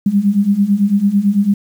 sine beating tone pair, 196 / 205 Hz, G3 / G#3, 0 / -22 cents, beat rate 9 Hz, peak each -15 / -12 dBFS, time 0.06-1.54 s, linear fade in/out 5 ms, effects 7-bit

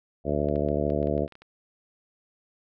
harmonic tone, 73.42 Hz, D2, in tune, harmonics 1 / 2 / 3 / 4 / 5 / 6 / 7 / 8 / 9, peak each -32 / -32 / -32 / -32 / -32 / -32 / -32 / -32 / -32 dBFS, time 0.24-1.28 s, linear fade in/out 50 ms
clicks, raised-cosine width 0.3 ms, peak -33 dBFS, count 11, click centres 0.487 / 0.558 / 0.687 / 0.902 / 1.029 / 1.072 / 1.179 / 1.279 / 1.323 / 1.354 / 1.42 s
effects none

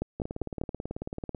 two click trains, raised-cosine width 2 ms, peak -21 / -16 dBFS, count 22 / 4, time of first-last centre 0.2-1.348 / 0.02-0.614 s, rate 18.3 / 5.05 Hz, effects none

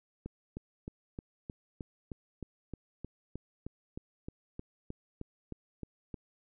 click train, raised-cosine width 3 ms, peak -27 dBFS, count 20, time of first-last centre 0.26-6.142 s, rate 3.23 Hz, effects none

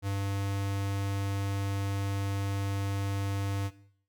square tone, 99 Hz, G2, 18 cents sharp, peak -30 dBFS, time 0.02-3.71 s, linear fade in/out 50 ms, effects noise-tail reverb RT60 0.6 s tail -17 dB re dry

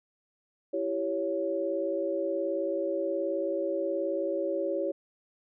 sine tone cluster, 332.5 / 391.2 / 558 Hz, E4 / G4 / C#5, +15 / -4 / +11 cents, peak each -33 / -33 / -30 dBFS, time 0.73-4.92 s, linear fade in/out 10 ms, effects none

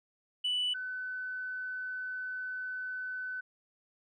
sine tone pair in turn, 2971 / 1508 Hz, F#7 / F#6, +6 / +32 cents, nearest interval octave, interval 1174 cents, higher first, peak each -27 / -35 dBFS, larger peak first, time 0.44-0.74 / 0.74-3.41 s, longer second, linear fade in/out 10 ms, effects tanh soft clip ceiling -26 dBFS

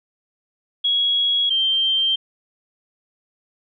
sine tone pair in turn, 3325 / 3148 Hz, G#7 / G7, +1 / +7 cents, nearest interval minor second, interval 94 cents, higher first, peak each -16 dBFS, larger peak neither, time 0.84-1.5 / 1.5-2.16 s, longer neither, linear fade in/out 10 ms, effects none

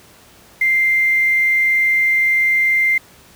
sine tone with quantisation, 2093 Hz, C7, in tune, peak -12 dBFS, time 0.61-2.98 s, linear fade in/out 5 ms, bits 6, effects pink hiss -46 dBFS RMS until 3.35 s + high-pass 60 Hz 12 dB/octave

